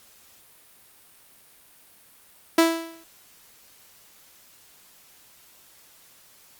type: tone with exponential decay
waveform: sawtooth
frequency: 329.6 Hz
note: E4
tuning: in tune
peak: -9 dBFS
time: 2.58-3.04 s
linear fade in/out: 5 ms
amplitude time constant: 99 ms
effects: white hiss -54 dBFS RMS until 6.59 s + Opus 48 kbps